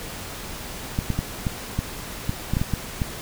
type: clicks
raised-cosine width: 5 ms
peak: -10 dBFS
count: 11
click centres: 0.989 / 1.103 / 1.19 / 1.468 / 1.79 / 2.294 / 2.536 / 2.569 / 2.615 / 2.737 / 3.018 s
effects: pink hiss -35 dBFS RMS until 3.21 s